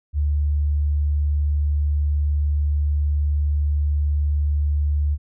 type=tone; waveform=sine; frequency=73.42 Hz; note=D2; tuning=in tune; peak=-17 dBFS; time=0.13-5.18 s; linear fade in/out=50 ms; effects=none